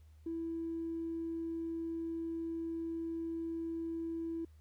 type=tone with tanh clipping; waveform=triangle; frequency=330 Hz; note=E4; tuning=2 cents sharp; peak=-36 dBFS; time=0.26-4.45 s; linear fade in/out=5 ms; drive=4 dB; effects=added 77 Hz sine -56 dBFS peak until 4.6 s + pink hiss -75 dBFS RMS until 4.6 s